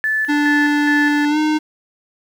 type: tone with tremolo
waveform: sine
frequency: 1744 Hz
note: A6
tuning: 16 cents flat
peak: -15 dBFS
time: 0.04-1.25 s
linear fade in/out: 0 ms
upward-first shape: square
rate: 2.4 Hz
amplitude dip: 50%
type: tone with pitch glide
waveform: square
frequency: 293.7 to 306.7 Hz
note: D4 to D#4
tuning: 0 to -25 cents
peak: -15 dBFS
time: 0.28-1.59 s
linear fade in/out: 20 ms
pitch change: +75 cents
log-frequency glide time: 1.29-1.38 s
effects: low-pass 5000 Hz 12 dB/octave + 7-bit